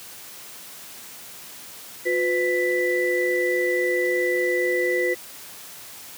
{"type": "tone cluster", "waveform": "sine", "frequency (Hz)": [358.4, 502, 1981], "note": ["F4", "B4", "B6"], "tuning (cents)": [45, 28, 5], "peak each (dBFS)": -24, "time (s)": [2.05, 5.15], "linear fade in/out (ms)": 20, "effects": ["white hiss -41 dBFS RMS until 6.17 s", "high-pass 80 Hz 12 dB/octave"]}